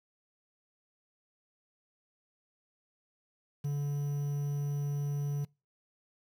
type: tone with quantisation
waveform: triangle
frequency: 143.8 Hz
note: D3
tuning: 36 cents flat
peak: -28 dBFS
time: 3.64-5.45 s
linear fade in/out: 10 ms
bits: 9
effects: noise-tail reverb RT60 0.3 s tail -26 dB re dry